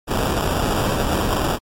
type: noise with sample-and-hold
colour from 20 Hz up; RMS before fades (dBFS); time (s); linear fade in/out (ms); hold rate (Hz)
pink; -20; 0.07-1.59; 50; 2100
effects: MP3 64 kbps